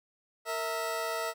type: tone pair together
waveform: 20% pulse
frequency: 460.1 / 652 Hz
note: A#4 / E5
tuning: -23 / -19 cents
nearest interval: tritone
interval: 604 cents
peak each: -31 / -28 dBFS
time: 0.45-1.34 s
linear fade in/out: 50 ms
effects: none